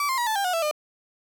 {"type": "tone with pitch steps", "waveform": "35% pulse", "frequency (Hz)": [1154, 1052.1, 959.2, 874.6, 797.4, 727, 662.8, 604.3], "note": ["D6", "C6", "A#5", "A5", "G5", "F#5", "E5", "D5"], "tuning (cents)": [-31, 9, 49, -11, 29, -31, 9, 49], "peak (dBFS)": -21, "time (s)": [0, 0.712], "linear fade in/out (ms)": 2, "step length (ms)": 89, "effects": []}